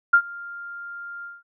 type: tone with ADSR envelope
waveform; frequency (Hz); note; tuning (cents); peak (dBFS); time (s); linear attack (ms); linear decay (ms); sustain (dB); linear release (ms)
sine; 1398; F6; +1; -9; 0.13-1.43; 9; 74; -24; 190
effects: none